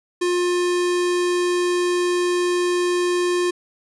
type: tone with notch filter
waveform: square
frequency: 354.9 Hz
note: F4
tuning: 28 cents sharp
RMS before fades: -20 dBFS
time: 0.21-3.51 s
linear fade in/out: 10 ms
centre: 720 Hz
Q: 1.9
effects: resampled to 24000 Hz

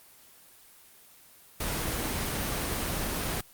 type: noise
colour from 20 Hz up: pink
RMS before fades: -31 dBFS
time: 1.6-3.41 s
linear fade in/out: 5 ms
effects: white hiss -55 dBFS RMS until 3.53 s + Opus 24 kbps

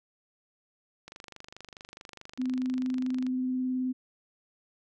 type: click train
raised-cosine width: 0.2 ms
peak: -27 dBFS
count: 55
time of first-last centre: 1.08-3.266 s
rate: 24.7 Hz
type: tone with vibrato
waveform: sine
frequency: 255.5 Hz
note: C4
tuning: 41 cents flat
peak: -27 dBFS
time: 2.38-3.93 s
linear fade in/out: 20 ms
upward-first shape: sine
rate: 19 Hz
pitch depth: 12 cents each way
effects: none

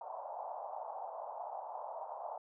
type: band-pass noise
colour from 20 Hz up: pink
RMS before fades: -44 dBFS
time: 0.01-2.38 s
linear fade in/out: 5 ms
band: 620 to 950 Hz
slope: 48 dB/octave
effects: none

